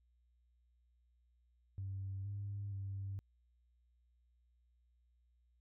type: tone with pitch steps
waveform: sine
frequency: 96.8 / 100.9 / 97.9 Hz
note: G2 / G#2 / G2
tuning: -21 / -49 / -2 cents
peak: -39 dBFS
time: 1.78-3.19 s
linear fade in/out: 0 ms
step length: 470 ms
effects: tanh soft clip ceiling -35 dBFS + added 60 Hz sine -70 dBFS peak until 5.6 s